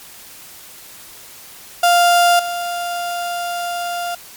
35% pulse tone with level steps, 698.5 Hz, F5, in tune, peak -8 / -19 dBFS, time 1.83-4.15 s, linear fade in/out 5 ms, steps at 2.39 s, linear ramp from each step 5 ms, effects white hiss -39 dBFS RMS until 4.36 s + MP3 96 kbps

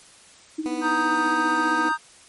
sine tone with tremolo, 313.2 Hz, D#4, 11 cents sharp, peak -22 dBFS, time 0.58-1.92 s, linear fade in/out 10 ms, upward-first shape sine, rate 15 Hz, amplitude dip 80%
15% pulse tone, 246.9 Hz, B3, in tune, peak -24 dBFS, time 0.66-1.89 s, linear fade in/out 0 ms
triangle chord, Eb major, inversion second, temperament equal with one note detuned, 932.3 / 1244.5 / 1574.3 Hz, Bb5 / Eb6 / G6, 0 / 0 / +7 cents, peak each -23 dBFS, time 0.81-1.98 s, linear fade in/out 50 ms
effects white hiss -50 dBFS RMS until 2.28 s + MP3 48 kbps

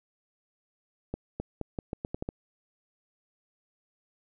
accelerating click train, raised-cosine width 2 ms, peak -19 dBFS, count 9, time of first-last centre 1.14-2.289 s, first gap 260 ms, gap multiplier 0.82, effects none

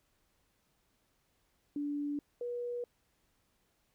sine tone pair in turn, 290 / 483.5 Hz, D4 / B4, -22 / -37 cents, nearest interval major sixth, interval 885 cents, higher second, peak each -33 / -35 dBFS, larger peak first, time 1.76-2.19 / 2.41-2.84 s, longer neither, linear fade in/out 2 ms, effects pink hiss -75 dBFS RMS until 3.94 s

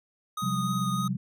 square tone with vibrato, 1244.5 Hz, D#6, in tune, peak -31 dBFS, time 0.37-1.08 s, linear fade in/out 5 ms, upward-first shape triangle, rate 3.3 Hz, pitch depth 14 cents each way
sine chord, C suspended fourth, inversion none, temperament equal with one note detuned, 130.81 / 178.7 / 196 Hz, C3 / F3 / G3, 0 / +40 / 0 cents, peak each -31 dBFS, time 0.42-1.17 s, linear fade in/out 10 ms
effects none

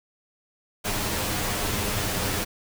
pink noise with comb filter, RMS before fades -27 dBFS, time 0.84-2.45 s, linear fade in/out 20 ms, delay 9.8 ms, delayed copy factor +0.65, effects none

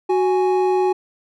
triangle tone pair together, 370.6 / 830.6 Hz, F#4 / G#5, +3 / 0 cents, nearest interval octave + major second, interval 1397 cents, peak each -14 / -19 dBFS, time 0.09-0.93 s, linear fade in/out 10 ms, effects none

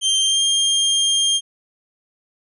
sawtooth tone with pitch glide, 3154 to 3204 Hz, G7 to G7, +10 to +37 cents, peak -12 dBFS, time 0.01-1.41 s, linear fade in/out 50 ms, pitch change +27 cents, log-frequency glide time 0.24-0.42 s, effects resampled to 24000 Hz

